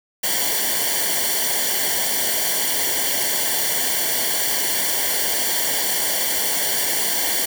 white noise with comb filter, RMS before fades -21 dBFS, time 0.23-7.46 s, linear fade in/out 10 ms, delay 0.78 ms, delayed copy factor -0.85, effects none

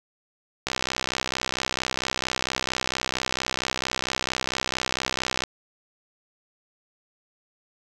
click train, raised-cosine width 0.2 ms, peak -7 dBFS, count 308, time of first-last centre 0.67-5.437 s, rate 64.4 Hz, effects none

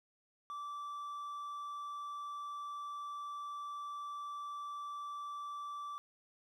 triangle tone, 1164 Hz, D6, 16 cents flat, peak -39 dBFS, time 0.5-5.98 s, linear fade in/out 0 ms, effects none

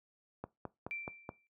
click train, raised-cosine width 1 ms, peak -26 dBFS, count 5, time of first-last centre 0.44-1.291 s, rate 4.7 Hz
sine tone with exponential decay, 2349 Hz, D7, in tune, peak -36 dBFS, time 0.91-1.47 s, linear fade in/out 0 ms, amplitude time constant 120 ms
effects noise-tail reverb RT60 0.2 s tail -20 dB re dry + high-pass 80 Hz 12 dB/octave

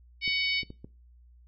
harmonic tone, 748 Hz, F#5, 19 cents sharp, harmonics 3 / 4 / 5 / 6 / 7, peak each -28 / -33 / -35 / -34 / -38 dBFS, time 0.21-0.64 s, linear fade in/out 50 ms
clicks, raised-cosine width 3 ms, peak -29 dBFS, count 4, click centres 0.278 / 0.632 / 0.704 / 0.845 s
effects noise-tail reverb RT60 0.3 s tail -20 dB re dry + added 60 Hz sine -53 dBFS peak until 1.47 s

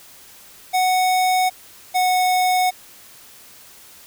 square tone pair in turn, 740 / 735.3 Hz, F#5 / F#5, 0 / -11 cents, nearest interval unison, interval 11 cents, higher first, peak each -16 dBFS, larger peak neither, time 0.73-1.5 / 1.94-2.71 s, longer neither, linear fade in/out 20 ms, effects white hiss -45 dBFS RMS until 4.06 s

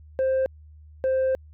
sine tone pair in turn, 526 / 524.1 Hz, C5 / C5, +9 / +3 cents, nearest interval unison, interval 6 cents, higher first, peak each -17 dBFS, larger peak neither, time 0.19-0.46 / 1.04-1.35 s, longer second, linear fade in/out 0 ms, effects tanh soft clip ceiling -19 dBFS + added 76 Hz sine -45 dBFS peak until 1.53 s

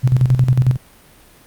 sine tone with tremolo, 127.1 Hz, C3, 50 cents flat, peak -8 dBFS, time 0.03-0.77 s, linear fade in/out 20 ms, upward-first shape square, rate 11 Hz, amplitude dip 65%, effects pink hiss -47 dBFS RMS until 1.46 s + Opus 48 kbps

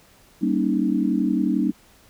sine chord, Eb dominant seventh, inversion first, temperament just, 194.45 / 233.3 / 280 / 311.1 Hz, G3 / Bb3 / Db4 / Eb4, -14 / +2 / +18 / 0 cents, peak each -24 dBFS, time 0.41-1.72 s, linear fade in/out 20 ms, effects pink hiss -54 dBFS RMS until 2.09 s

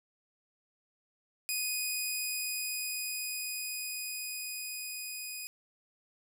10% pulse tone with level ramp, 2486 Hz, D#7, 2 cents flat, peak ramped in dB -22 to -30 dBFS, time 1.49-5.47 s, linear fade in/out 0 ms, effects none

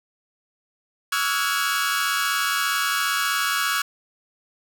sawtooth tone cluster, 1128 / 1273 / 1350 / 1445 / 1656 Hz, C#6 / D#6 / E6 / F#6 / G#6, +30 / +39 / +41 / -41 / -5 cents, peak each -24 / -29 / -24 / -23 / -23 dBFS, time 1.12-3.82 s, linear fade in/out 5 ms, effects none

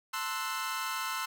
sawtooth chord, F# half-diminished seventh, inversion first, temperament equal with one note detuned, 892.3 / 1046.5 / 1318.5 / 1480 Hz, A5 / C6 / E6 / F#6, +24 / 0 / 0 / 0 cents, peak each -38 / -33 / -33 / -37 dBFS, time 0.13-1.26 s, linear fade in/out 10 ms, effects none

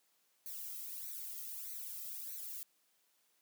violet noise with flanger, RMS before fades -45 dBFS, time 0.46-2.63 s, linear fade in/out 0 ms, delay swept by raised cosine 0.48 to 1.58 ms, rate 1.6 Hz, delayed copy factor +0.9, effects white hiss -75 dBFS RMS until 3.41 s + high-pass 200 Hz 12 dB/octave

